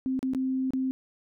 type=tone with dropouts; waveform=sine; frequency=261.6 Hz; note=C4; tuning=in tune; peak=-25 dBFS; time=0.06-0.91 s; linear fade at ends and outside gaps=0 ms; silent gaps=0.192-0.229 / 0.335-0.348 / 0.706-0.735 s; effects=none